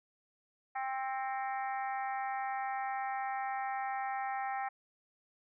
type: harmonic tone with a mistuned harmonic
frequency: 264.1 Hz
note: C4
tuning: 16 cents sharp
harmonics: 3 / 4 / 5 / 6 / 7 / 8 / 9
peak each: -35 / -46 / -44 / -52 / -44 / -51 / -52 dBFS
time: 0.75-4.69 s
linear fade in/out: 10 ms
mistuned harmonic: 9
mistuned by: -50 cents
effects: none